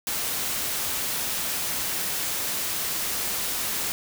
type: noise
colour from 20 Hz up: white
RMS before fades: -28 dBFS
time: 0.07-3.92 s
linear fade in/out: 0 ms
effects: none